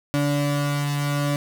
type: tone pair together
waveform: 35% pulse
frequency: 144.09 / 288.6 Hz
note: D3 / D4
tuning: -33 / -30 cents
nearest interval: octave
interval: 1203 cents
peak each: -20 / -23 dBFS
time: 0.14-1.36 s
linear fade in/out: 0 ms
effects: none